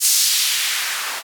blue noise with band-pass filter sweep, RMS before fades -19 dBFS, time 0-1.23 s, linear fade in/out 50 ms, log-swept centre 6700 to 950 Hz, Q 1.1, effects none

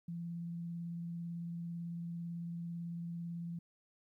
sine tone with vibrato, 170 Hz, F3, 46 cents flat, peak -39 dBFS, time 0.08-3.59 s, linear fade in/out 5 ms, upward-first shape square, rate 18 Hz, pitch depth 10 cents each way, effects 13-bit

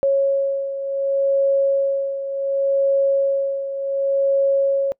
sine beating tone pair, 550 / 550.68 Hz, C#5 / C#5, -14 / -12 cents, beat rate 0.68 Hz, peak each -17 / -23 dBFS, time 0.03-4.92 s, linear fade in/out 0 ms, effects noise-tail reverb RT60 0.1 s tail -25 dB re dry

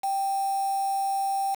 sine tone with quantisation, 784 Hz, G5, in tune, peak -24 dBFS, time 0.03-1.55 s, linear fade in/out 10 ms, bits 6, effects none

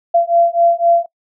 sine beating tone pair, 681 / 684.9 Hz, F5 / F5, -44 / -34 cents, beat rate 3.9 Hz, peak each -13 dBFS, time 0.14-1.06 s, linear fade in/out 10 ms, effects noise-tail reverb RT60 0.1 s tail -23 dB re dry

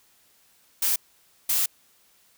blue noise bursts at uneven times, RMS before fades -23 dBFS, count 2, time 0.82-0.96 / 1.49-1.66 s, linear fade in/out 5 ms, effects white hiss -61 dBFS RMS until 2.37 s

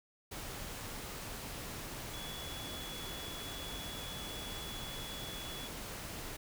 sine tone in noise, 3394 Hz, G#7, 37 cents sharp, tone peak -46 dBFS, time 2.13-5.68 s, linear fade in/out 10 ms, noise pink, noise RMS -44 dBFS, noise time 0.31-6.37 s, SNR -5 dB, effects none

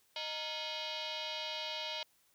sine tone with frequency modulation, 156.7 Hz, D#3, 13 cents sharp, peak -37 dBFS, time 0.16-2.03 s, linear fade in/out 2 ms, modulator 776 Hz, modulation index 5.5, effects white hiss -71 dBFS RMS until 2.34 s

